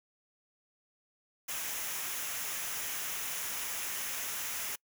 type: noise with comb filter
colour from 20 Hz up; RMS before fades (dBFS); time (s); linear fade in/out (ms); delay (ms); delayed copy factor
white; -37; 1.48-4.76; 10; 0.23; -0.5
effects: noise-tail reverb RT60 0.1 s tail -26 dB re dry